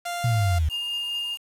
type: tone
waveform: sawtooth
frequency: 697 Hz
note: F5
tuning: 4 cents flat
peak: -24 dBFS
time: 0.05-0.59 s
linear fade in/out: 10 ms
type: linear sweep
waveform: sine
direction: down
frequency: 123.47 to 72 Hz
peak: -19 dBFS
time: 0.24-0.69 s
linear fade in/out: 5 ms
type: tone with tremolo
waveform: sine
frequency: 2819 Hz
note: F7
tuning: 16 cents sharp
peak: -25 dBFS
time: 0.69-1.38 s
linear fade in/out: 50 ms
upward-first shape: sine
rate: 4.7 Hz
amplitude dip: 25%
effects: resampled to 32000 Hz + 7-bit